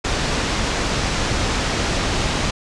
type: low-pass noise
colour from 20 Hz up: pink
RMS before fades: -21 dBFS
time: 0.04-2.51 s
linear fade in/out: 10 ms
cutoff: 6900 Hz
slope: 24 dB/octave
effects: resampled to 24000 Hz